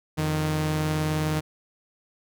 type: tone pair together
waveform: sawtooth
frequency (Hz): 86.98 / 154.4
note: F2 / D#3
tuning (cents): -6 / -13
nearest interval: minor seventh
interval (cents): 993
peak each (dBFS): -28 / -20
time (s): 0.17-1.41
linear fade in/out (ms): 20
effects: none